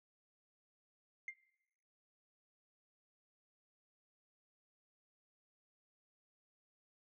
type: tone with exponential decay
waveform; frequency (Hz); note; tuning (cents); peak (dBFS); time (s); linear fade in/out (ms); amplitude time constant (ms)
sine; 2100; C7; +6; -36; 1.28-1.36; 2; 16
effects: noise-tail reverb RT60 0.9 s tail -20 dB re dry + tanh soft clip ceiling -36 dBFS

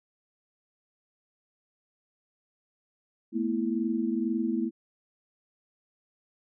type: chord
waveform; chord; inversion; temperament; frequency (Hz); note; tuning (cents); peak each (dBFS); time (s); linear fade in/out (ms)
sine; A suspended second; none; equal with one note detuned; 220 / 242.1 / 329.6; A3 / B3 / E4; 0 / -34 / 0; -30; 3.32-4.71; 50
effects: none

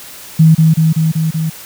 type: tone with echo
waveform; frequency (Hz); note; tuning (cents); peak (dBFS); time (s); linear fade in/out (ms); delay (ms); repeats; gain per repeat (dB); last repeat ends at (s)
sine; 159.9; D#3; +48; -3; 0.39-0.55; 10; 190; 5; -2; 1.5
effects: white hiss -33 dBFS RMS until 1.65 s

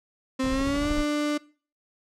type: tone with pitch glide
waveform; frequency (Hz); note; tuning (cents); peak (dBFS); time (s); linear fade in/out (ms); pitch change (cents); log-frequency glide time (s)
35% pulse; 262.3 to 296.1; C4 to D4; +4 to +14; -22; 0.39-1.38; 10; +210; 0.5-0.89
type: noise with tremolo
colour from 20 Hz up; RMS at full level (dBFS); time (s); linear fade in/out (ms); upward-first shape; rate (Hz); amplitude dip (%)
brown; -30; 0.43-1.04; 20; sine; 13; 50
effects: noise-tail reverb RT60 0.4 s tail -21 dB re dry + low-pass 8000 Hz 12 dB/octave

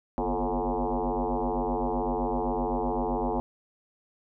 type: tone with frequency modulation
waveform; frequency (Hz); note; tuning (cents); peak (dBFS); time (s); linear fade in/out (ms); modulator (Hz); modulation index
sine; 241.1; B3; -41; -25; 0.18-3.4; 0; 98; 7.1
effects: none

